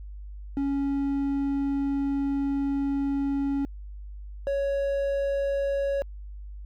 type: tone pair in turn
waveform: triangle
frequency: 278.1 / 556.2 Hz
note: C#4 / C#5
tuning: +6 / +6 cents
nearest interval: octave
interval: 1200 cents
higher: second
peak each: -22 dBFS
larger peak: neither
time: 0.57-3.65 / 4.47-6.02 s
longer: first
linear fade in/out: 0 ms
effects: added 50 Hz sine -37 dBFS peak until 6.65 s